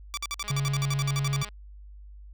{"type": "tone bursts", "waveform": "10% pulse", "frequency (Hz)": 1160, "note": "D6", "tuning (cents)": -22, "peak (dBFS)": -21, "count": 16, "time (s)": [0.14, 1.447], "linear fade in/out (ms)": 0, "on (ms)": 32, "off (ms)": 53}
{"type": "click train", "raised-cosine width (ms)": 0.3, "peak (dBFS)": -28, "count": 219, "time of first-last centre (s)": [0.44, 1.488], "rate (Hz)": 208}
{"type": "tone with vibrato", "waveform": "triangle", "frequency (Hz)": 138.8, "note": "C#3", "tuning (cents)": 3, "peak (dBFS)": -23, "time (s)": [0.5, 1.43], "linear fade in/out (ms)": 5, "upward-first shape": "sine", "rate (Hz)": 15, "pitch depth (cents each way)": 9}
{"effects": ["added 50 Hz sine -43 dBFS peak until 2.33 s"]}